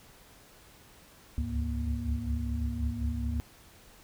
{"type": "tone cluster", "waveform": "sine", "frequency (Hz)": [66, 71.4, 75.5, 103.7, 236.8], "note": ["C2", "D2", "D2", "G#2", "A#3"], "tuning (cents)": [16, -48, 48, -2, 27], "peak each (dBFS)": [-38, -32, -38, -37, -36], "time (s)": [1.38, 3.4], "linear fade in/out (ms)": 0, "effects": ["pink hiss -56 dBFS RMS until 4.03 s"]}